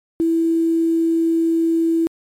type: tone with quantisation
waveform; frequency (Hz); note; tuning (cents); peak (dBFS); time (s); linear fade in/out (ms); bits
sine; 329.6; E4; 0; -14; 0.2-2.07; 0; 7
effects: MP3 64 kbps